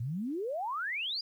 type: exponential sweep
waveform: sine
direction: up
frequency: 109.2 to 4978 Hz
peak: -32 dBFS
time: 0-1.21 s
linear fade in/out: 5 ms
effects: 11-bit